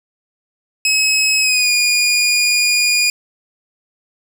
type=tone with pitch glide; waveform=20% pulse; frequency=2563 to 2439 Hz; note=E7 to D#7; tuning=-49 to -35 cents; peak=-7 dBFS; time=0.85-3.1 s; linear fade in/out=2 ms; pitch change=-86 cents; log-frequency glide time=1.4-1.71 s; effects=none